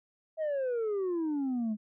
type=exponential sweep; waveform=sine; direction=down; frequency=649 to 207.7 Hz; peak=-26 dBFS; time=0.37-1.77 s; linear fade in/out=50 ms; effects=tanh soft clip ceiling -28 dBFS